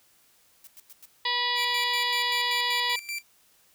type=noise bursts; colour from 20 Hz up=blue; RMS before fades=-47 dBFS; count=4; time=0.64-1.056 s; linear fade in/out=2 ms; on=32 ms; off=96 ms
type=harmonic tone; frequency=487.7 Hz; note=B4; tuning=22 cents flat; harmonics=1 / 2 / 4 / 5 / 6 / 7 / 8 / 9 / 10; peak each=-42 / -30 / -30 / -40 / -34 / -32 / -32 / -37 / -35 dBFS; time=1.25-2.96 s; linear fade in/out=5 ms
type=tone with tremolo; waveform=sawtooth; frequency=2349 Hz; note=D7; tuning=in tune; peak=-27 dBFS; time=1.55-3.23 s; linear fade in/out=50 ms; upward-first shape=square; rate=5.2 Hz; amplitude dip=75%
effects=white hiss -62 dBFS RMS until 3.74 s